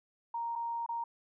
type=tone with dropouts; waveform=sine; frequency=932.3 Hz; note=A#5; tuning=in tune; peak=-33 dBFS; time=0.34-1.04 s; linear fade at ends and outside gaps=5 ms; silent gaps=0.555-0.558 / 0.863-0.889 s; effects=none